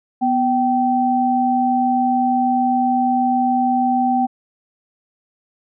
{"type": "tone pair together", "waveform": "sine", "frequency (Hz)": [247.4, 774], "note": ["B3", "G5"], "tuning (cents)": [3, -22], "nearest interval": "octave + minor sixth", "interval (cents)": 1975, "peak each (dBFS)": [-18, -16], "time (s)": [0.21, 4.27], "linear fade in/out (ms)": 20, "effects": []}